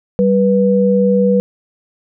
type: tone pair together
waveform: sine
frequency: 194.1 / 489.1 Hz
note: G3 / B4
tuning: -17 / -17 cents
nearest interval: octave + major third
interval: 1600 cents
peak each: -12 dBFS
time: 0.19-1.4 s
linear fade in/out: 0 ms
effects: none